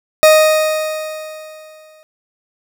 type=tone with exponential decay; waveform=40% pulse; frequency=622.3 Hz; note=D#5; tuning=in tune; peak=-3 dBFS; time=0.23-2.03 s; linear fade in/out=0 ms; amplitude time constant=390 ms; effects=none